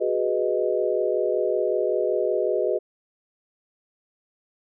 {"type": "chord", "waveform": "sine", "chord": "G# minor seventh", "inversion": "third", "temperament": "equal", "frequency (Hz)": [370, 415.3, 493.9, 622.3], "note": ["F#4", "G#4", "B4", "D#5"], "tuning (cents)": [0, 0, 0, 0], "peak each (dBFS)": -26, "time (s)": [0, 2.79], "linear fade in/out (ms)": 20, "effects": []}